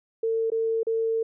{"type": "tone with dropouts", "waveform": "sine", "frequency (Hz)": 450.8, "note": "A4", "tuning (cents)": 42, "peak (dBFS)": -22, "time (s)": [0.23, 1.23], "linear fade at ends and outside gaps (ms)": 5, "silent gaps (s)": [[0.502, 0.518], [0.832, 0.868]], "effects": []}